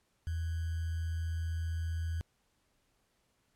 sine tone with sample-and-hold, 82.41 Hz, E2, in tune, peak -32 dBFS, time 0.27-2.21 s, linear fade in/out 0 ms, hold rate 1575 Hz, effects pink hiss -75 dBFS RMS until 3.55 s + low-pass 12000 Hz 12 dB/octave

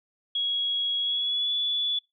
sine tone with pitch glide, 3322 to 3437 Hz, G#7 to A7, 0 to -41 cents, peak -24 dBFS, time 0.35-1.99 s, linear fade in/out 5 ms, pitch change +59 cents, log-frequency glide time 1-1.52 s, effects noise-tail reverb RT60 0.2 s tail -23 dB re dry

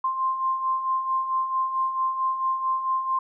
sine beating tone pair, 1046.5 / 1051 Hz, C6 / C6, 0 / +7 cents, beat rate 4.5 Hz, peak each -31 / -23 dBFS, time 0.04-3.19 s, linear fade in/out 5 ms, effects none

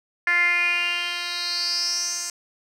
10% pulse tone with band-pass filter sweep, 349.2 Hz, F4, in tune, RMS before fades -24 dBFS, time 0.27-2.3 s, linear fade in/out 2 ms, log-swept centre 1900 to 7000 Hz, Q 7.3, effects none

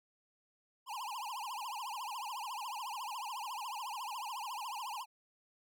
square tone with vibrato, 932.3 Hz, A#5, in tune, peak -40 dBFS, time 0.86-5.06 s, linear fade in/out 50 ms, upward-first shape triangle, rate 14 Hz, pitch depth 280 cents each way, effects none

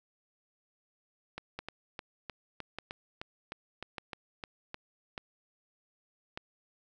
two click trains, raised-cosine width 0.3 ms, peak -22 / -23 dBFS, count 5 / 12, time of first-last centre 1.59-6.375 / 1.38-4.744 s, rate 0.836 / 3.27 Hz, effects none

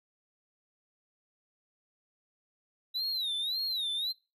triangle tone with vibrato, 3884 Hz, B7, 30 cents flat, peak -29 dBFS, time 2.94-4.13 s, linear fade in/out 20 ms, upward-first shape sine, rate 1.8 Hz, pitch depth 170 cents each way, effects noise-tail reverb RT60 0.3 s tail -24 dB re dry

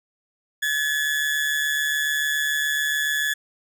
35% pulse tone with amplitude modulation, 1709 Hz, G#6, 49 cents sharp, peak -17 dBFS, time 0.62-3.34 s, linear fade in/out 10 ms, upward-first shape sine, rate 147 Hz, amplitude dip 50%, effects none

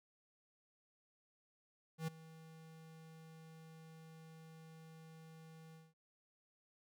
square tone with ADSR envelope, 160.8 Hz, E3, 43 cents flat, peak -37 dBFS, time 1.98-5.94 s, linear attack 96 ms, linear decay 11 ms, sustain -19 dB, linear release 200 ms, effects none

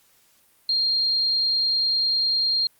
sine tone, 4210 Hz, C8, 10 cents sharp, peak -19 dBFS, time 0.69-2.67 s, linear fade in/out 2 ms, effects white hiss -60 dBFS RMS until 2.79 s + Opus 48 kbps

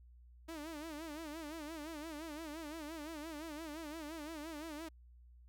sawtooth tone with vibrato, 311.1 Hz, D#4, in tune, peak -40 dBFS, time 0.48-4.89 s, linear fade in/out 10 ms, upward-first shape sine, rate 5.8 Hz, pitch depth 120 cents each way, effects added 60 Hz sine -57 dBFS peak until 5.48 s

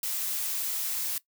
blue noise, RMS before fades -31 dBFS, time 0.03-1.18 s, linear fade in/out 2 ms, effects noise-tail reverb RT60 0.1 s tail -18 dB re dry

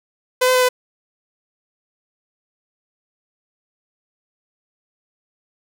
sawtooth tone with pitch steps, 506 / 511 / 506 / 502 Hz, B4 / C5 / B4 / B4, +42 / -41 / +42 / +28 cents, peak -9 dBFS, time 0.41-0.69 s, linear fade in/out 10 ms, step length 70 ms, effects none

